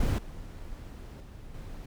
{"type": "noise with level steps", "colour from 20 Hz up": "brown", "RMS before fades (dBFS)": [-26, -42, -45, -41], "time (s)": [0, 1.86], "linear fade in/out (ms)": 5, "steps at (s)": [0.18, 1.2, 1.54], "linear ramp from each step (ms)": 5, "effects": []}